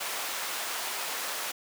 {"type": "high-pass noise", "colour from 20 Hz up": "pink", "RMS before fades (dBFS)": -34, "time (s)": [0, 1.52], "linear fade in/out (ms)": 10, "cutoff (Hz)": 750, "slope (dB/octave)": 12, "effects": []}